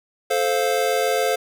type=chord; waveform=square; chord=F major; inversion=first; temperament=just; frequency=436.5 / 523.8 / 698.5 Hz; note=A4 / C5 / F5; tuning=-14 / +2 / 0 cents; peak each=-24 / -23 / -24 dBFS; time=0.3-1.36 s; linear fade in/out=10 ms; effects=none